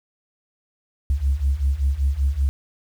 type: beating tone pair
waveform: sine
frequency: 66 / 71.2 Hz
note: C2 / C#2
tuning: +16 / +47 cents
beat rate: 5.2 Hz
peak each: -21 / -19 dBFS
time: 1.1-2.49 s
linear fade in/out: 0 ms
effects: tanh soft clip ceiling -12 dBFS + 8-bit